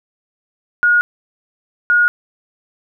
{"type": "tone pair in turn", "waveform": "sine", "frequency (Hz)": [1440, 1440], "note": ["F#6", "F#6"], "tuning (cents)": [-47, -47], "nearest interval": "unison", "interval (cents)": 0, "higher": "neither", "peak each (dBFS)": -9, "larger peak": "neither", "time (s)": [[0.83, 1.01], [1.9, 2.08]], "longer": "neither", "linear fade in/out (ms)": 0, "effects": []}